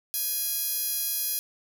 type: tone with high-pass filter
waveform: 10% pulse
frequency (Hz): 829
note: G#5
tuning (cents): -3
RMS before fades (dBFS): -29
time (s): 0.14-1.39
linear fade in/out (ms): 0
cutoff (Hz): 8900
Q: 1.1
effects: none